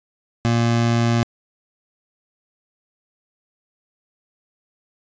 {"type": "tone", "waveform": "25% pulse", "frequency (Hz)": 117.1, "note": "A#2", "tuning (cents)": 8, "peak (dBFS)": -12, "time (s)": [0.45, 1.23], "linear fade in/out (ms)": 0, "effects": ["resampled to 16000 Hz"]}